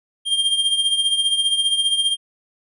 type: tone with tremolo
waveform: square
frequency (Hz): 3200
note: G7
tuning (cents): +35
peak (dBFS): -14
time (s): 0.25-2.17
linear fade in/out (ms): 50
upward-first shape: triangle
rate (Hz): 15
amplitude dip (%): 70
effects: resampled to 24000 Hz